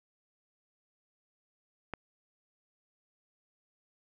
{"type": "click", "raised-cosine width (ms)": 0.5, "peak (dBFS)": -21, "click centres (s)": 1.937, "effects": []}